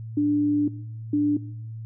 sine tone pair in turn, 293.7 / 293.7 Hz, D4 / D4, 0 / 0 cents, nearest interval unison, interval 0 cents, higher neither, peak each -18 dBFS, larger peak neither, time 0.17-0.68 / 1.13-1.37 s, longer first, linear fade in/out 5 ms, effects noise-tail reverb RT60 0.7 s tail -18 dB re dry + added 112 Hz sine -33 dBFS peak until 1.85 s

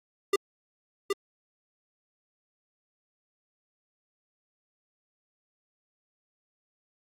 square tone with echo, 398.2 Hz, G4, 27 cents sharp, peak -21 dBFS, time 0.33-0.36 s, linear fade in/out 5 ms, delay 770 ms, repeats 1, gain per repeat -4 dB, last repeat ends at 1.13 s, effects low-pass 12000 Hz 12 dB/octave + Opus 48 kbps

